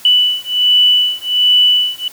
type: beating tone pair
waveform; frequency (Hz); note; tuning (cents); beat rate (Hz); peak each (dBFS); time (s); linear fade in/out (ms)
sine; 2972 / 2973.3; F#7 / F#7; +7 / +8; 1.3; -12; 0.05-2.08; 2
effects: white hiss -38 dBFS RMS until 2.12 s + high-pass 60 Hz 12 dB/octave